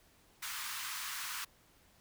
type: high-pass noise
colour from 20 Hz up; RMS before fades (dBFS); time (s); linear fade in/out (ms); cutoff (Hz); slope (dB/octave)
pink; -41; 0.42-1.45; 10; 1000; 48
effects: pink hiss -66 dBFS RMS until 2 s